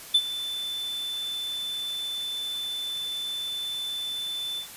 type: tone with ADSR envelope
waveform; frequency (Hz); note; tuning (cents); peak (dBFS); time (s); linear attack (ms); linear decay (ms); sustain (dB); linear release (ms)
triangle; 3520; A7; 0; -13; 0.14-4.68; 10; 57; -15; 100
effects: white hiss -43 dBFS RMS until 4.76 s + resampled to 32000 Hz